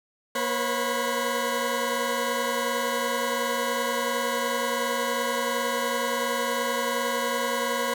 20% pulse tone cluster, 237.2 / 485.1 / 543 / 993 Hz, A#3 / B4 / C#5 / B5, +30 / -31 / -36 / +9 cents, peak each -28 / -26 / -23 / -27 dBFS, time 0.35-7.94 s, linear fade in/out 5 ms, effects none

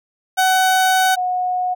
30% pulse / sine tone pair in turn, 751 / 729.2 Hz, F#5 / F#5, +26 / -25 cents, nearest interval minor second, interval 51 cents, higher first, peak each -10 / -17 dBFS, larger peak first, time 0.37-1.16 / 1.16-1.75 s, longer first, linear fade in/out 20 ms, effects none

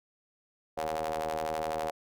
sawtooth ring-modulated tone, 78.5 Hz, D#2, 16 cents sharp, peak -24 dBFS, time 0.77-1.91 s, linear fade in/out 10 ms, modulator 634 Hz, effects none

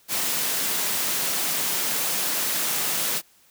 white high-pass noise, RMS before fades -25 dBFS, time 0.08-3.22 s, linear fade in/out 50 ms, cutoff 130 Hz, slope 48 dB/octave, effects white hiss -58 dBFS RMS until 3.5 s

